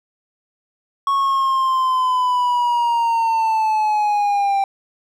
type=linear sweep; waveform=triangle; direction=down; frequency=1108 to 784 Hz; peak=-13 dBFS; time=1.07-4.64 s; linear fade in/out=2 ms; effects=none